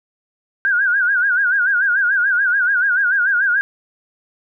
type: tone with vibrato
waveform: sine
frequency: 1527 Hz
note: G6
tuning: 46 cents flat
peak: -13 dBFS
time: 0.65-3.61 s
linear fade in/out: 0 ms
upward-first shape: sine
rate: 6.9 Hz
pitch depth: 130 cents each way
effects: none